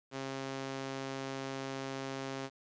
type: tone with high-pass filter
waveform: sawtooth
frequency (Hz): 134.7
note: C#3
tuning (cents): -49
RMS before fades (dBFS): -40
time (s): 0.11-2.5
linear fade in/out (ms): 50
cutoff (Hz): 270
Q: 0.79
effects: resampled to 16000 Hz + 10-bit